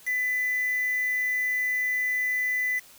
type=tone with quantisation; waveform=sine; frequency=2000 Hz; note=B6; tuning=21 cents sharp; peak=-24 dBFS; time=0.06-2.8 s; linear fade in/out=20 ms; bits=6; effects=white hiss -52 dBFS RMS until 2.98 s